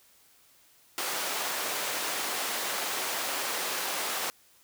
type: high-pass noise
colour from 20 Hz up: pink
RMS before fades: -32 dBFS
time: 0.98-4.3 s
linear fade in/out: 0 ms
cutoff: 570 Hz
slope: 12 dB/octave
effects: white hiss -61 dBFS RMS until 4.63 s